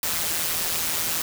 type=noise with amplitude modulation; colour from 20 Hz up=white; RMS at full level=-23 dBFS; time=0.03-1.22 s; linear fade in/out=2 ms; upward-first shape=sine; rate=164 Hz; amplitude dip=60%; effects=none